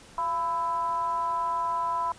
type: tone with frequency modulation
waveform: sine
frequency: 1000 Hz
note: B5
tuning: 21 cents sharp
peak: -25 dBFS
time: 0.18-2.12 s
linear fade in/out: 2 ms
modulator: 315 Hz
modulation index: 0.55
effects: pink hiss -51 dBFS RMS until 2.18 s + resampled to 22050 Hz